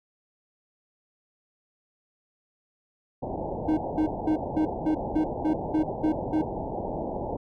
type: low-pass noise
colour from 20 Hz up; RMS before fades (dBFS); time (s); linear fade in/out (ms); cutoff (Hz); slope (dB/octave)
white; -32; 3.22-7.37; 10; 890; 96
type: tone bursts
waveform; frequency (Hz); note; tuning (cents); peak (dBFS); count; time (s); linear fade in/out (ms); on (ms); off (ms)
triangle; 311.1; D#4; 0; -19; 10; 3.68-6.42; 10; 94; 200
effects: none